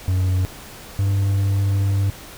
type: tone pair in turn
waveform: triangle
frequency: 92.7 / 98.68 Hz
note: F#2 / G2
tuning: +4 / +12 cents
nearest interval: minor second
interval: 108 cents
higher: second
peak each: -14 dBFS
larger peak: neither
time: 0.08-0.45 / 0.99-2.1 s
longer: second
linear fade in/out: 0 ms
effects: pink hiss -39 dBFS RMS until 2.37 s